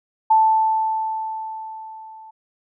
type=tone with level ramp; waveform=sine; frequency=880 Hz; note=A5; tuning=in tune; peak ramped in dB=-10 to -39 dBFS; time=0.3-2.31 s; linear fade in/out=10 ms; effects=none